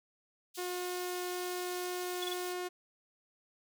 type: high-pass noise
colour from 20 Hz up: pink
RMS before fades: -47 dBFS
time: 0.54-2.54 s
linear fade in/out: 20 ms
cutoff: 3400 Hz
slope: 24 dB/octave
type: tone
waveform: sawtooth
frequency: 359.8 Hz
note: F#4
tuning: 48 cents flat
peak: -32 dBFS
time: 0.57-2.69 s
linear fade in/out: 20 ms
type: tone bursts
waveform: sine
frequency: 3413 Hz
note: G#7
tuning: 47 cents sharp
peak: -35 dBFS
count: 3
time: 2.22-2.334 s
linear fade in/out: 5 ms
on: 22 ms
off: 24 ms
effects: none